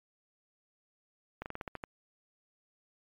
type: slowing click train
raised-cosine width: 0.5 ms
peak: -23 dBFS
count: 8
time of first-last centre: 1.42-1.838 s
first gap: 39 ms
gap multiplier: 1.14
effects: MP3 96 kbps